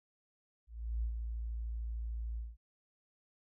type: tone with ADSR envelope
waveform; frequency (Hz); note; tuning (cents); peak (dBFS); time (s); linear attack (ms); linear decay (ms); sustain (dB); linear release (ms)
sine; 56.7; A#1; -47; -31; 0.67-2.57; 360; 89; -5; 190
effects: none